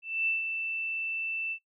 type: tone with ADSR envelope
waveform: sine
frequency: 2661 Hz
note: E7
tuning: 16 cents sharp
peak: -24 dBFS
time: 0.02-1.59 s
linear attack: 250 ms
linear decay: 150 ms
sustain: -6 dB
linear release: 72 ms
effects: noise-tail reverb RT60 0.1 s tail -21 dB re dry